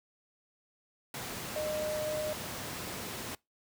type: tone in noise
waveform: sine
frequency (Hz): 612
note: D#5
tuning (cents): -29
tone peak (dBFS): -32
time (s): 1.56-2.33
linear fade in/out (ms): 2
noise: pink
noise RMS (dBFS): -39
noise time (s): 1.14-3.35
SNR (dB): +4
effects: noise-tail reverb RT60 0.2 s tail -24 dB re dry + high-pass 100 Hz 12 dB/octave